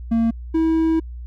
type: tone pair in turn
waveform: triangle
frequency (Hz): 228.6 / 323.3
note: A#3 / E4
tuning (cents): -34 / -34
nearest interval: tritone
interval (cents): 600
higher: second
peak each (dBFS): -13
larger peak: neither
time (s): 0.11-0.31 / 0.54-1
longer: second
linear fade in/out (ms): 10
effects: added 60 Hz sine -30 dBFS peak until 1.26 s